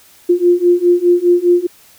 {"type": "beating tone pair", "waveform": "sine", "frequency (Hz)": [349.2, 354.1], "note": ["F4", "F4"], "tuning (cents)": [0, 24], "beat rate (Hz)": 4.9, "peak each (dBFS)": [-12, -11], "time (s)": [0.29, 1.67], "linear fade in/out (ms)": 10, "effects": ["white hiss -46 dBFS RMS until 1.98 s"]}